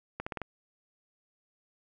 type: accelerating click train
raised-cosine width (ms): 0.5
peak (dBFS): -20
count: 5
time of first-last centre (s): 0.2-0.417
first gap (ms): 65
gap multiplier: 0.88
effects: none